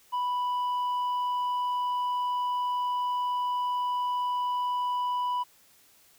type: tone with tanh clipping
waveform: sine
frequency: 987.8 Hz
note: B5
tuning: in tune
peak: -27 dBFS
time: 0.12-5.44 s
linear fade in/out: 20 ms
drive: 4 dB
effects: white hiss -60 dBFS RMS until 6.18 s